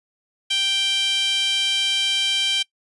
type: tone with high-pass filter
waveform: sawtooth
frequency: 784 Hz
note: G5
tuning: in tune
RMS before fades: -21 dBFS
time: 0.5-2.63 s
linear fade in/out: 10 ms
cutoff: 3000 Hz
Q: 5.7
effects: noise-tail reverb RT60 0.1 s tail -22 dB re dry + resampled to 24000 Hz

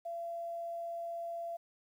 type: tone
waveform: sine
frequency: 679 Hz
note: F5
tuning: 49 cents flat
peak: -37 dBFS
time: 0.05-1.57 s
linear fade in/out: 10 ms
effects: 11-bit

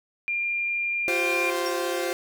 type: tone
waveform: sine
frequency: 2396 Hz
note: D7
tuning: 34 cents sharp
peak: -24 dBFS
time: 0.28-1.5 s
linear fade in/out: 0 ms
type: chord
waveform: sawtooth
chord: F suspended second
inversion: none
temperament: equal with one note detuned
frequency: 349.2 / 384.8 / 523.3 Hz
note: F4 / G4 / C5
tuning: 0 / -32 / 0 cents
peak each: -25 / -28 / -25 dBFS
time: 1.08-2.13 s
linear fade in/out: 0 ms
type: tone with exponential decay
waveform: sine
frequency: 5530 Hz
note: F8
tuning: 18 cents flat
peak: -27 dBFS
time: 1.66-1.77 s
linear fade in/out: 1 ms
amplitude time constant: 23 ms
effects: none

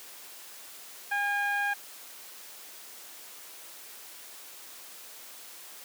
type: tone with low-pass filter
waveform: 15% pulse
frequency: 812 Hz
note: G#5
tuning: 39 cents flat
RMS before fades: -29 dBFS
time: 1.11-1.74 s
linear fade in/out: 10 ms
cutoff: 1700 Hz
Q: 2
effects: white hiss -47 dBFS RMS until 5.84 s + high-pass 300 Hz 12 dB/octave

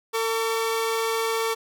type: tone pair together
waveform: sawtooth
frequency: 451.2 / 1137.6 Hz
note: A4 / C#6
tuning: +44 / +45 cents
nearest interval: octave + major third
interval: 1601 cents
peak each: -20 / -26 dBFS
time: 0.13-1.55 s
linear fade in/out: 20 ms
effects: none

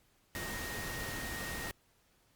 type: tone in noise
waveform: sine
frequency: 1864.7 Hz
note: A#6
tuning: in tune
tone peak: -43 dBFS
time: 0.35-1.71 s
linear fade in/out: 0 ms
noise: pink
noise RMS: -41 dBFS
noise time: 0.35-1.71 s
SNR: -5 dB
effects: pink hiss -70 dBFS RMS until 2.35 s + Opus 48 kbps

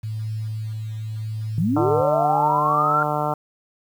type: tone with tremolo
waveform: sine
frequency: 109.1 Hz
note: A2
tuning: 14 cents flat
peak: -24 dBFS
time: 0.03-2.02 s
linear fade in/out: 10 ms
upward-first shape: triangle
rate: 0.82 Hz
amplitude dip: 30%
type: linear sweep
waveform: sine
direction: up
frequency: 140 to 1400 Hz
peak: -18 dBFS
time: 1.58-3.03 s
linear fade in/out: 2 ms
type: harmonic tone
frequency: 149.7 Hz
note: D3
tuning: 33 cents sharp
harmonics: 1 / 2 / 3 / 4 / 5 / 6 / 7 / 8 / 9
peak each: -28 / -32 / -32 / -27 / -26 / -28 / -31 / -32 / -31 dBFS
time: 1.76-3.34 s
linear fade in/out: 5 ms
effects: 8-bit

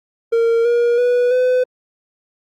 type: tone with pitch steps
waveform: triangle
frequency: 461.2 / 475.3 / 489.8 / 504.7 Hz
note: A#4 / A#4 / B4 / B4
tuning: -19 / +34 / -14 / +38 cents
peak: -10 dBFS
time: 0.32-1.64 s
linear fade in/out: 10 ms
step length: 330 ms
effects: Opus 48 kbps

